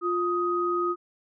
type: tone pair together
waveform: sine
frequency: 351.3 / 1252 Hz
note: F4 / D#6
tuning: +10 / +10 cents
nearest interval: octave + minor seventh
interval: 2200 cents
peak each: -26 dBFS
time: 0.01-0.96 s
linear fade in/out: 50 ms
effects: none